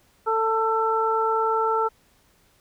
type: harmonic tone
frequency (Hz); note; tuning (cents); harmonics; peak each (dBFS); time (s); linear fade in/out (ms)
445.3; A4; +21; 1 / 2 / 3; -24 / -24 / -24; 0.26-1.89; 20
effects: pink hiss -61 dBFS RMS until 2.6 s